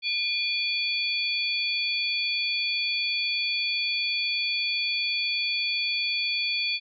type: tone cluster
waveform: sine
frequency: 2419 / 3408 / 4514 Hz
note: D#7 / G#7 / C#8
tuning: -49 / +44 / +31 cents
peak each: -28 / -30 / -29 dBFS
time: 0.02-6.8 s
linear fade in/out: 50 ms
effects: none